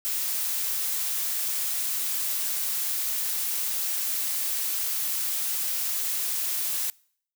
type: noise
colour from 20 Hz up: blue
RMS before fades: -28 dBFS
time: 0.05-6.9 s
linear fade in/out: 0 ms
effects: noise-tail reverb RT60 0.6 s tail -25 dB re dry